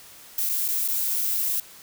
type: noise with dropouts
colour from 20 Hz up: violet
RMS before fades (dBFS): -25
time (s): 0.38-1.6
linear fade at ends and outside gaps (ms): 2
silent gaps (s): 0.491-0.495 / 0.681-0.685 / 0.879-0.885
effects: white hiss -47 dBFS RMS until 1.82 s